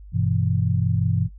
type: chord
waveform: sine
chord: E minor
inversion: first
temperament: equal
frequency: 98 / 123.47 / 164.81 Hz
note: G2 / B2 / E3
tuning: 0 / 0 / 0 cents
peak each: -22 / -23 / -24 dBFS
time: 0.12-1.29 s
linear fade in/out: 50 ms
effects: noise-tail reverb RT60 0.1 s tail -18 dB re dry + added 50 Hz sine -39 dBFS peak until 1.38 s